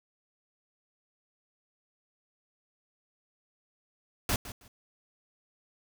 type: noise with echo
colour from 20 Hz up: pink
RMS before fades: -28 dBFS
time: 4.29-4.36 s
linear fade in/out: 2 ms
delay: 160 ms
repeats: 2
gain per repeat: -14 dB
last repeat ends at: 4.68 s
effects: none

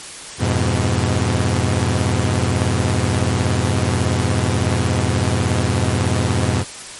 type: chord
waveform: sawtooth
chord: F diminished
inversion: none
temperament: equal with one note detuned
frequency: 87.31 / 103.83 / 125.27 Hz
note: F2 / Ab2 / Cb3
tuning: 0 / 0 / +25 cents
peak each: -16 dBFS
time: 0.38-6.65 s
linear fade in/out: 50 ms
effects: white hiss -33 dBFS RMS until 6.99 s + MP3 48 kbps

